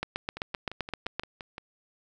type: two click trains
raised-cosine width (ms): 0.3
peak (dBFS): -23 / -14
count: 8 / 10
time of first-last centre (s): 0.37-1.581 / 0.03-1.196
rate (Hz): 5.78 / 7.72
effects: none